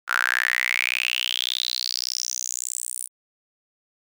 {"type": "tone with high-pass filter sweep", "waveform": "sawtooth", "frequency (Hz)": 61.74, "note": "B1", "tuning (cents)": 0, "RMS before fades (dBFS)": -26, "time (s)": [0.07, 3.09], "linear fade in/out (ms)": 50, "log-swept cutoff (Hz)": [1400, 9800], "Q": 8, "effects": []}